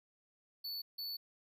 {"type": "tone bursts at uneven times", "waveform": "square", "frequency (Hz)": 4461, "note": "C#8", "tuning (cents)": 10, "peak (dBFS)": -40, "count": 2, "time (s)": [[0.64, 0.82], [0.98, 1.17]], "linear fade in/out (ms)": 10, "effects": []}